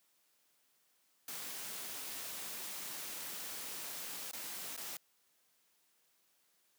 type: noise with dropouts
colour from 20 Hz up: white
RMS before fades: -44 dBFS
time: 1.28-4.97 s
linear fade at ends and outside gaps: 2 ms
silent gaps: 4.313-4.332 / 4.765-4.776 s
effects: white hiss -74 dBFS RMS until 6.78 s + high-pass 150 Hz 12 dB/octave